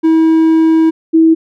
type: tone pair in turn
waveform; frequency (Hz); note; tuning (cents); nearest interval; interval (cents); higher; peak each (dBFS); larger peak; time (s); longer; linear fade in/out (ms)
triangle / sine; 322.2 / 323.8; E4 / E4; -39 / -31; unison; 8; second; -4; neither; 0.03-0.91 / 1.13-1.35; first; 20
effects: none